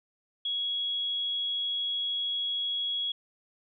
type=tone; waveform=sine; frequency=3331 Hz; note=G#7; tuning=4 cents sharp; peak=-28 dBFS; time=0.45-3.12 s; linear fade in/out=5 ms; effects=none